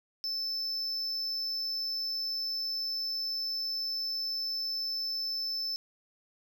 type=tone; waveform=triangle; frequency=5274 Hz; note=E8; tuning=in tune; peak=-30 dBFS; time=0.24-5.76 s; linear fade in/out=0 ms; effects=none